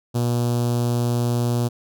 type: tone with notch filter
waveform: sawtooth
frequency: 120 Hz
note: B2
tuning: 49 cents flat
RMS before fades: -21 dBFS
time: 0.14-1.69 s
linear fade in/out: 20 ms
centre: 2000 Hz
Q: 0.52
effects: none